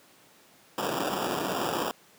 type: noise with sample-and-hold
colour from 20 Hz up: violet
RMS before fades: -29 dBFS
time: 0.78-1.91 s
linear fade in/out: 0 ms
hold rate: 2100 Hz
effects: pink hiss -57 dBFS RMS until 2.18 s + high-pass 200 Hz 12 dB/octave